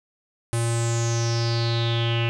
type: tone with low-pass filter sweep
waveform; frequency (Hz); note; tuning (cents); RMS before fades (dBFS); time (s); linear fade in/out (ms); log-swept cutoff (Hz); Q
square; 116.54; A#2; 0; -23; 0.53-2.29; 0; 9700 to 2700; 7.2
effects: none